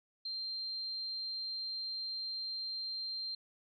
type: tone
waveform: sine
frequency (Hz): 4164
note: C8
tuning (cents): -9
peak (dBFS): -37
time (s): 0.25-3.35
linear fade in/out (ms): 5
effects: none